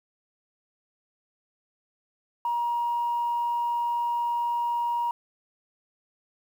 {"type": "tone", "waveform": "sine", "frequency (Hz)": 949, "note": "A#5", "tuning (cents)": 31, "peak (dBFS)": -23, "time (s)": [2.45, 5.11], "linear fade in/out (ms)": 2, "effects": ["tanh soft clip ceiling -20 dBFS", "9-bit"]}